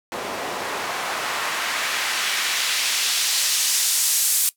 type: noise with band-pass filter sweep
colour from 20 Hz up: white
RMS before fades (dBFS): -23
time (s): 0.12-4.49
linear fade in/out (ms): 0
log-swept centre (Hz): 490 to 9700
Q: 0.83
effects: noise-tail reverb RT60 0.1 s tail -18 dB re dry